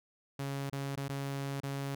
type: tone with dropouts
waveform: sawtooth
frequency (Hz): 138.59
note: C#3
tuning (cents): 0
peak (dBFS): -31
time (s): 0.39-1.95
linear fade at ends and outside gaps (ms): 5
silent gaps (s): 0.698-0.726 / 0.957-0.973 / 1.082-1.093 / 1.604-1.633
effects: none